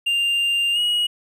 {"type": "tone with pitch glide", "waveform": "triangle", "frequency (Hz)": [2794, 2899], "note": ["F7", "F#7"], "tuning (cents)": [0, -36], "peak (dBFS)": -16, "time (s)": [0.06, 1.07], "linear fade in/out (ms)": 10, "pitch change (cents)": 64, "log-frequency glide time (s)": [0.73, 0.79], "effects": []}